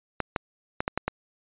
clicks, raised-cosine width 0.5 ms, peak -10 dBFS, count 6, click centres 0.203 / 0.362 / 0.805 / 0.879 / 0.976 / 1.08 s, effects resampled to 8000 Hz

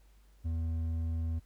sine tone with hard clipping, 81.9 Hz, E2, 11 cents flat, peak -32 dBFS, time 0.44-1.4 s, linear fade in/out 20 ms, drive 5 dB, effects added 50 Hz sine -58 dBFS peak until 1.45 s + pink hiss -70 dBFS RMS until 1.45 s

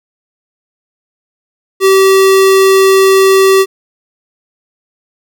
square tone, 385.2 Hz, G4, 30 cents flat, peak -5 dBFS, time 1.8-3.66 s, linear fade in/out 50 ms, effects none

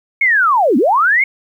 sine linear two-way sweep, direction down then up, 2224 to 215.9 to 2224 Hz, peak -9 dBFS, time 0.21-1.24 s, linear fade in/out 5 ms, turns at 0.77 s, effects 8-bit

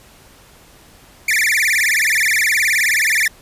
45% pulse tone with vibrato, 2038 Hz, C7, 46 cents flat, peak -13 dBFS, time 1.28-3.28 s, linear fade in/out 5 ms, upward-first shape sine, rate 19 Hz, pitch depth 290 cents each way, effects pink hiss -46 dBFS RMS until 3.41 s + resampled to 32000 Hz

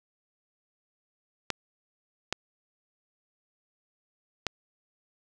clicks, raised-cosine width 0.2 ms, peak -10 dBFS, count 3, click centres 1.503 / 2.326 / 4.467 s, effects none

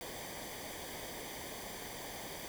pink noise with comb filter, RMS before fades -45 dBFS, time 0.01-2.48 s, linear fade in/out 0 ms, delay 0.74 ms, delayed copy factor -0.7, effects none

